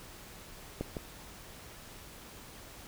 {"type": "clicks", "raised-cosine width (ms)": 2, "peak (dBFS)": [-20, -23], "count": 2, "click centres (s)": [0.81, 0.968], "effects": ["pink hiss -50 dBFS RMS until 2.87 s"]}